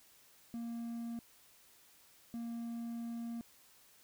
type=tone bursts at uneven times; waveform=triangle; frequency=233.1 Hz; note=A#3; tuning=in tune; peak=-37 dBFS; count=2; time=0.54-1.19 / 2.34-3.41 s; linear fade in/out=0 ms; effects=white hiss -64 dBFS RMS until 4.03 s